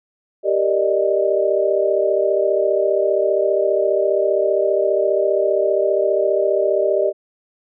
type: chord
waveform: sine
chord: Eb major seventh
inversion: first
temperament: equal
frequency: 392 / 466.2 / 587.3 / 622.3 Hz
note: G4 / Bb4 / D5 / Eb5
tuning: 0 / 0 / 0 / 0 cents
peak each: -19 / -24 / -20 / -19 dBFS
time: 0.43-7.13 s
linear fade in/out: 50 ms
effects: none